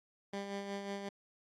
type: tone with tremolo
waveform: 15% pulse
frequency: 199.3 Hz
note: G3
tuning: 29 cents sharp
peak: -31 dBFS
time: 0.33-1.09 s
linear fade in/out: 5 ms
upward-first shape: sine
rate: 5.5 Hz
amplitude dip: 45%
effects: low-pass 6000 Hz 12 dB/octave + Opus 48 kbps